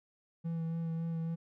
triangle tone with vibrato, 164.81 Hz, E3, in tune, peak -31 dBFS, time 0.44-1.36 s, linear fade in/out 20 ms, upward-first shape sine, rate 3.6 Hz, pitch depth 17 cents each way, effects none

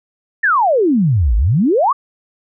sine exponential two-way sweep, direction down then up, 1864.7 to 49.66 to 1211 Hz, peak -10 dBFS, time 0.43-1.93 s, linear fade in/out 10 ms, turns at 1.36 s, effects none

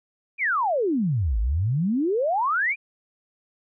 sine exponential two-way sweep, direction down then up, 2489 to 50 to 2489 Hz, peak -20 dBFS, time 0.38-2.76 s, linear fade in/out 50 ms, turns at 1.39 s, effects none

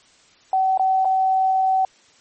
sine tone with dropouts, 760 Hz, F#5, 46 cents sharp, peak -15 dBFS, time 0.53-1.85 s, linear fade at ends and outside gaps 2 ms, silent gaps 0.775-0.795 / 1.048-1.053 s, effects white hiss -54 dBFS RMS until 2.2 s + MP3 32 kbps

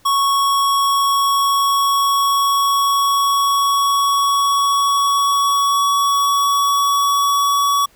square tone with pitch glide, 1108.7 to 1130 Hz, C#6 to C#6, 0 to +33 cents, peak -14 dBFS, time 0.05-7.86 s, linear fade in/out 10 ms, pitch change +33 cents, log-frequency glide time 0.27-7.59 s, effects pink hiss -53 dBFS RMS until 7.95 s

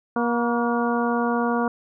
harmonic tone with a mistuned harmonic, 237.7 Hz, A#3, 34 cents sharp, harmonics 1 / 2 / 3 / 4 / 5 / 6, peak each -23 / -26 / -28 / -29 / -30 / -31 dBFS, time 0.16-1.68 s, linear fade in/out 2 ms, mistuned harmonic 5, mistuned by -56 cents, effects none

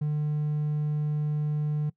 triangle tone, 150 Hz, D3, 37 cents sharp, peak -22 dBFS, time 0.01-1.9 s, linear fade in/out 10 ms, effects noise-tail reverb RT60 0.1 s tail -22 dB re dry + tanh soft clip ceiling -18 dBFS

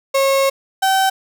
35% pulse tone pair in turn, 544 / 769.3 Hz, C#5 / G5, -33 / -33 cents, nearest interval tritone, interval 600 cents, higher second, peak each -11 dBFS, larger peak neither, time 0.14-0.5 / 0.82-1.1 s, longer first, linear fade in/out 10 ms, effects none

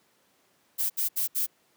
violet noise bursts, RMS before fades -27 dBFS, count 4, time 0.78-1.467 s, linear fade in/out 20 ms, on 120 ms, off 69 ms, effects pink hiss -66 dBFS RMS until 1.76 s + high-pass 200 Hz 12 dB/octave

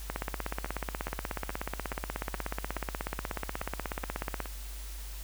two click trains, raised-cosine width 0.5 ms, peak -17 / -24 dBFS, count 72 / 10, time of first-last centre 0.1-4.403 / 0.66-4.457 s, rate 16.5 / 2.37 Hz, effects added 50 Hz sine -39 dBFS peak until 5.23 s + white hiss -48 dBFS RMS until 5.23 s

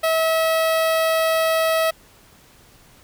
sawtooth tone with notch filter, 646 Hz, E5, 35 cents flat, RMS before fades -19 dBFS, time 0.03-1.91 s, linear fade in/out 10 ms, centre 6800 Hz, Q 1.6, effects pink hiss -51 dBFS RMS until 3.03 s

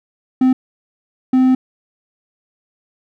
triangle tone bursts at uneven times, 258 Hz, C4, 24 cents flat, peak -7 dBFS, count 2, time 0.41-0.53 / 1.33-1.55 s, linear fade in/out 5 ms, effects none

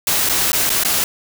white noise with dropouts, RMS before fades -17 dBFS, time 0.07-1.04 s, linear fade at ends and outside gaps 2 ms, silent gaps 0.29-0.295 / 0.519-0.53 / 0.694-0.701 / 0.836-0.848 s, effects none

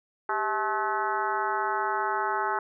harmonic tone with a mistuned harmonic, 215.1 Hz, A3, 39 cents flat, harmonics 2 / 3 / 4 / 5 / 6 / 7 / 8 / 9, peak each -34 / -39 / -29 / -33 / -32 / -33 / -42 / -44 dBFS, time 0.29-2.59 s, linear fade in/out 2 ms, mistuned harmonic 2, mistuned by -140 cents, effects none

